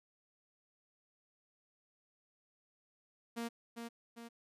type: tone with echo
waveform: sawtooth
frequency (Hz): 233.1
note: A#3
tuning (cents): 0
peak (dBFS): -34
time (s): 3.36-3.49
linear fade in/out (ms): 20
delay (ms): 400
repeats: 2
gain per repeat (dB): -5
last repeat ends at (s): 4.29
effects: resampled to 32000 Hz